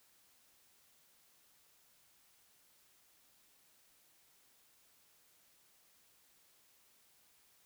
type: silence
effects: white hiss -69 dBFS RMS until 7.65 s